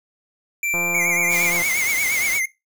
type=tone with pitch glide; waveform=square; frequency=2349 to 2385 Hz; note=D7 to D7; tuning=0 to +26 cents; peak=-22 dBFS; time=0.63-1.5 s; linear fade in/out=2 ms; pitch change=+26 cents; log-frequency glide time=0.75-1.38 s
type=click train; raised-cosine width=1 ms; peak=-17 dBFS; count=153; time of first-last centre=0.74-1.619 s; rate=173 Hz
type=tone with vibrato; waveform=square; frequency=2155 Hz; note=C#7; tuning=49 cents flat; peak=-20 dBFS; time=0.94-2.46 s; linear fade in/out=10 ms; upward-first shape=triangle; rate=8.6 Hz; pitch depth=110 cents each way
type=noise; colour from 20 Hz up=white; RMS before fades=-28 dBFS; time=1.29-2.41 s; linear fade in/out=50 ms
effects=noise-tail reverb RT60 0.2 s tail -18 dB re dry